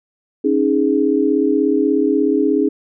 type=chord; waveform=sine; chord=C# suspended second; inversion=none; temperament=equal with one note detuned; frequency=274.5 / 311.1 / 415.3 Hz; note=C#4 / D#4 / G#4; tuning=-17 / 0 / 0 cents; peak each=-17 dBFS; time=0.44-2.69 s; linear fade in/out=10 ms; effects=none